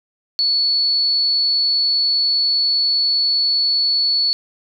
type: tone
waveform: sine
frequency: 4425 Hz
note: C#8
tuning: 4 cents flat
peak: -14 dBFS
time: 0.39-4.33 s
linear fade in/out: 0 ms
effects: none